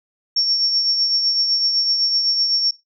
sine tone with tremolo, 5480 Hz, F8, 34 cents flat, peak -14 dBFS, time 0.36-2.71 s, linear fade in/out 5 ms, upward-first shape triangle, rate 7.9 Hz, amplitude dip 45%, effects noise-tail reverb RT60 0.2 s tail -19 dB re dry

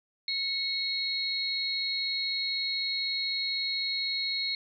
sine tone cluster, 2196 / 3858 / 4266 Hz, C#7 / B7 / C8, -17 / -41 / +33 cents, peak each -35 / -35 / -30 dBFS, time 0.28-4.55 s, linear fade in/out 2 ms, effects none

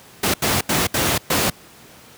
pink noise bursts at uneven times, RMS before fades -18 dBFS, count 5, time 0.23-0.34 / 0.42-0.61 / 0.69-0.87 / 0.94-1.18 / 1.3-1.5 s, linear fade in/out 5 ms, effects pink hiss -45 dBFS RMS until 2.17 s + high-pass 100 Hz 12 dB/octave

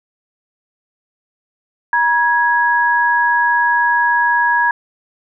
sine tone pair together, 955.1 / 1661.2 Hz, A#5 / G#6, +42 / 0 cents, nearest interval minor seventh, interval 958 cents, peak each -14 dBFS, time 1.93-4.71 s, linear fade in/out 2 ms, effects none

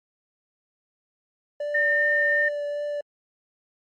triangle tone with vibrato, 584 Hz, D5, 10 cents flat, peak -24 dBFS, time 1.6-3.01 s, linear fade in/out 5 ms, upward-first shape triangle, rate 2.6 Hz, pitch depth 12 cents each way
sine tone, 1815 Hz, A#6, 47 cents flat, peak -19 dBFS, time 1.74-2.49 s, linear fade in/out 10 ms
effects MP3 48 kbps

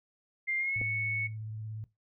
sine tone with pitch glide, 2100 to 2212 Hz, C7 to C#7, +6 to -4 cents, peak -29 dBFS, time 0.47-1.28 s, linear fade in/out 20 ms, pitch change +90 cents, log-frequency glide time 0.57-0.78 s
sine tone with vibrato, 108.8 Hz, A2, 19 cents flat, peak -37 dBFS, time 0.76-1.84 s, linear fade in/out 0 ms, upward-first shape sine, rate 17 Hz, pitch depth 23 cents each way
clicks, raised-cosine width 2 ms, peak -30 dBFS, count 2, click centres 0.813 / 0.817 s
effects noise-tail reverb RT60 0.2 s tail -17 dB re dry

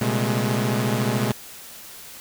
sawtooth tone cluster, 120.6 / 134.5 / 199.2 / 212.3 Hz, B2 / C3 / G3 / G#3, -41 / +48 / +28 / +38 cents, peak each -20 / -24 / -26 / -21 dBFS, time 0.01-1.32 s, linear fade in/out 5 ms, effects white hiss -41 dBFS RMS until 2.2 s

